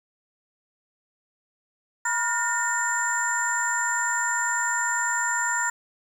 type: tone cluster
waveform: sine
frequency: 960 / 1420 / 1822 / 7250 Hz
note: B5 / F6 / A#6 / A#8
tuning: -49 / +28 / -40 / -49 cents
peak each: -28 dBFS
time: 2.05-5.7 s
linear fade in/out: 5 ms
effects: 8-bit